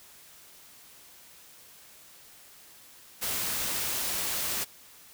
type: noise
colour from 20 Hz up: white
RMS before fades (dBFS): -31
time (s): 3.21-4.65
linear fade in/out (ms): 20
effects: white hiss -53 dBFS RMS until 5.13 s